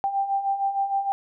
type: beating tone pair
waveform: sine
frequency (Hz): 784 / 790.5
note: G5 / G5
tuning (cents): 0 / +14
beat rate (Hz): 6.5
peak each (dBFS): -29 / -23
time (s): 0.04-1.12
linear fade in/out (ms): 0
effects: none